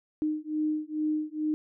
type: beating tone pair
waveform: sine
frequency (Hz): 305.7 / 308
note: D#4 / D#4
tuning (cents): -30 / -17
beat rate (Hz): 2.3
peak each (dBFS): -30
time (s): 0.22-1.54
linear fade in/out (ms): 0
effects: none